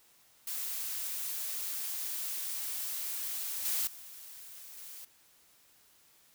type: noise with level steps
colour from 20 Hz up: blue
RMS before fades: -37 / -32 / -49 / -47 dBFS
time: 0.47-5.05 s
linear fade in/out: 5 ms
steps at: 3.65 / 3.87 / 4.77 s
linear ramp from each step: 2 ms
effects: white hiss -64 dBFS RMS until 6.34 s